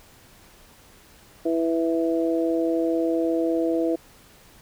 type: harmonic tone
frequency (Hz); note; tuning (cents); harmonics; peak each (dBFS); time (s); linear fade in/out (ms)
164.81; E3; 0; 2 / 3 / 4; -22 / -26 / -28; 1.45-3.96; 10
effects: pink hiss -52 dBFS RMS until 4.61 s